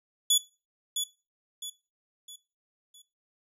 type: tone with echo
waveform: 20% pulse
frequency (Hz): 3420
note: A7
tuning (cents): -50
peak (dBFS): -14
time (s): 0.3-0.38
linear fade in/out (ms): 5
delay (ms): 660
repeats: 4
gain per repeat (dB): -8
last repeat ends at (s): 3.02
effects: noise-tail reverb RT60 0.3 s tail -20 dB re dry